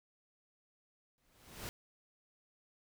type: noise with exponential growth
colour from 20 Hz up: pink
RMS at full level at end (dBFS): -41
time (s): 1.18-1.69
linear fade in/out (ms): 0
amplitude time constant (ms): 110
effects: none